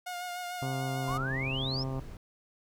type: tone with vibrato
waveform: sawtooth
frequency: 715 Hz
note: F5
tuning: 41 cents sharp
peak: -32 dBFS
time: 0.06-1.18 s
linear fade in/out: 10 ms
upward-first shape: sine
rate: 6.7 Hz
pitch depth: 27 cents each way
type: harmonic tone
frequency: 132.6 Hz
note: C3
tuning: 23 cents sharp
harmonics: 1 / 2 / 3 / 4 / 5 / 6 / 7 / 8 / 9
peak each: -33 / -39 / -43 / -45 / -47 / -49 / -50 / -51 / -52 dBFS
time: 0.62-2 s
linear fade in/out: 2 ms
type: exponential sweep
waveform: sine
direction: up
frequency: 987.8 to 5480 Hz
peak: -33 dBFS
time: 1.07-1.84 s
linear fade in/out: 20 ms
type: noise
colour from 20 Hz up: brown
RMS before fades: -43 dBFS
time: 1.08-2.17 s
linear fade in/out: 2 ms
effects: none